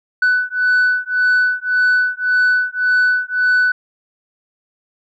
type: beating tone pair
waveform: sine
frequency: 1493 / 1494.8 Hz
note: F#6 / F#6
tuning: +15 / +17 cents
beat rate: 1.8 Hz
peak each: -14 / -14 dBFS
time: 0.22-3.72 s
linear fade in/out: 5 ms
effects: tanh soft clip ceiling -9 dBFS